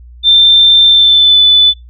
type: tone with pitch glide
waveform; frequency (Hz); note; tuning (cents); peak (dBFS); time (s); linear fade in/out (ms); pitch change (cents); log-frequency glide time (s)
sine; 3572 to 3494; A7 to A7; +25 to -13; -3; 0.23-1.74; 50; -38; 0.86-1.42
effects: noise-tail reverb RT60 0.2 s tail -24 dB re dry + added 60 Hz sine -32 dBFS peak until 1.89 s